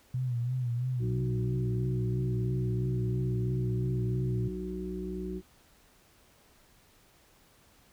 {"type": "tone with vibrato", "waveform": "sine", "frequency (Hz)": 123.47, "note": "B2", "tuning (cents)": 0, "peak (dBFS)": -28, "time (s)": [0.14, 4.48], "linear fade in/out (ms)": 5, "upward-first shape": "sine", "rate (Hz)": 3, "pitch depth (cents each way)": 75}
{"type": "harmonic tone", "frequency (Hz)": 61.74, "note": "B1", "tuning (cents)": 0, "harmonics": [1, 3, 5, 6], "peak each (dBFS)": [-41, -37, -42, -38], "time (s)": [0.99, 5.42], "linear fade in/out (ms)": 50}
{"effects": ["pink hiss -62 dBFS RMS until 7.92 s"]}